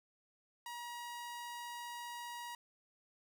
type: tone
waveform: sawtooth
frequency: 955 Hz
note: A#5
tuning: 42 cents sharp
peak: -40 dBFS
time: 0.66-2.55 s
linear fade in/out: 2 ms
effects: none